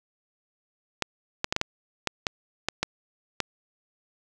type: clicks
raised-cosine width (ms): 0.2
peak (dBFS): -7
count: 10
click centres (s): 1.023 / 1.444 / 1.525 / 1.564 / 1.614 / 2.073 / 2.268 / 2.686 / 2.83 / 3.403
effects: none